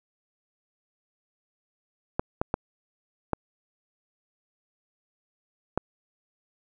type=clicks; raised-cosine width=1 ms; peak=-10 dBFS; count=5; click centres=2.195 / 2.415 / 2.541 / 3.333 / 5.776 s; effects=none